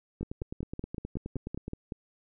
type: two click trains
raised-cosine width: 3 ms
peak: -23 / -22 dBFS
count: 15 / 10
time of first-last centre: 0.21-1.681 / 0.23-1.922 s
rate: 9.52 / 5.32 Hz
effects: none